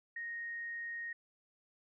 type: tone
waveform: sine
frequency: 1864.7 Hz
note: A#6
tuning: in tune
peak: -39 dBFS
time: 0.16-1.13 s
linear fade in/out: 5 ms
effects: none